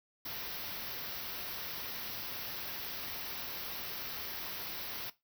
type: band-stop noise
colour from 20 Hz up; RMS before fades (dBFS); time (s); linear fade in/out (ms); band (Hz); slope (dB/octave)
white; -41; 0.25-5.1; 5; 5800 to 12000; 96
effects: noise-tail reverb RT60 0.2 s tail -17 dB re dry